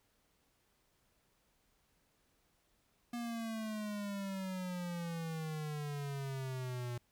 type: exponential sweep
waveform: square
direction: down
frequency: 240 to 120 Hz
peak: -39 dBFS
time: 3.13-6.98 s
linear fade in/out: 5 ms
effects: pink hiss -75 dBFS RMS until 7.11 s